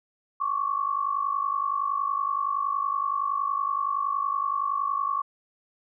sine tone pair together, 1095 / 1145.7 Hz, C#6 / D6, -22 / -43 cents, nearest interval minor second, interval 79 cents, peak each -27 dBFS, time 0.4-5.22 s, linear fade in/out 10 ms, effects none

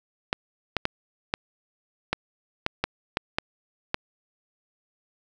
clicks, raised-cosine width 0.3 ms, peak -7 dBFS, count 10, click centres 0.329 / 0.767 / 0.854 / 1.339 / 2.13 / 2.664 / 2.84 / 3.171 / 3.385 / 3.944 s, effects none

